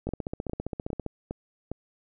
two click trains, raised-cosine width 2 ms, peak -19 / -18 dBFS, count 5 / 16, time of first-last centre 0.09-1.716 / 0.07-1.063 s, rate 2.46 / 15.1 Hz, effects none

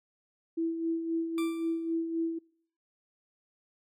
sine tone with tremolo, 329.6 Hz, E4, in tune, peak -26 dBFS, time 0.57-2.39 s, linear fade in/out 10 ms, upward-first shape sine, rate 3.8 Hz, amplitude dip 55%
20% pulse tone with exponential decay, 1176 Hz, D6, 2 cents sharp, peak -31 dBFS, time 1.38-1.94 s, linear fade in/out 1 ms, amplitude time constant 120 ms
effects noise-tail reverb RT60 0.6 s tail -25 dB re dry + MP3 64 kbps

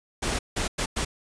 pink noise bursts at uneven times, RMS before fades -27 dBFS, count 4, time 0.22-0.39 / 0.56-0.68 / 0.78-0.86 / 0.96-1.05 s, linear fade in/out 10 ms, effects resampled to 22050 Hz

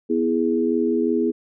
sine chord, E major, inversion second, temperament equal, 246.9 / 329.6 / 415.3 Hz, B3 / E4 / G#4, 0 / 0 / 0 cents, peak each -22 dBFS, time 0.09-1.32 s, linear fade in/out 20 ms, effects none

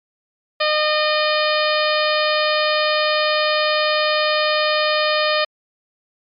harmonic tone, 610 Hz, D#5, 34 cents flat, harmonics 1 / 2 / 3 / 4 / 5 / 6 / 7 / 8, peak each -19 / -22 / -24 / -25 / -26 / -27 / -27 / -28 dBFS, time 0.6-5.45 s, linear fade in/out 10 ms, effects MP3 96 kbps

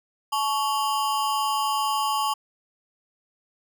square ring-modulated tone, 987.8 Hz, B5, in tune, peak -20 dBFS, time 0.32-2.34 s, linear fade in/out 10 ms, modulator 129 Hz, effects none

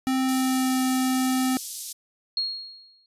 square tone with pitch glide, 261.6 to 258.7 Hz, C4 to C4, 0 to -19 cents, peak -22 dBFS, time 0.07-1.57 s, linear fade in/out 0 ms, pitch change -19 cents, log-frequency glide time 0.17-0.82 s
white band-pass noise, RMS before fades -36 dBFS, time 0.28-1.93 s, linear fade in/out 10 ms, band 4100 to 12000 Hz, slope 24 dB/octave
sine tone with exponential decay, 4287 Hz, C8, 41 cents sharp, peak -21 dBFS, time 2.37-3.06 s, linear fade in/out 2 ms, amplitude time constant 150 ms
effects resampled to 32000 Hz

